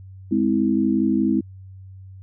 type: chord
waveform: sine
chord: Ab augmented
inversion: none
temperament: just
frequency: 207.7 / 259.6 / 324.5 Hz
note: Ab3 / C4 / E4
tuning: 0 / -13 / -27 cents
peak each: -21 dBFS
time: 0.31-1.41 s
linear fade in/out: 10 ms
effects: added 95 Hz sine -38 dBFS peak until 2.22 s